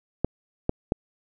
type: clicks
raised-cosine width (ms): 2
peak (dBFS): -8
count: 3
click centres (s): 0.246 / 0.694 / 0.921
effects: none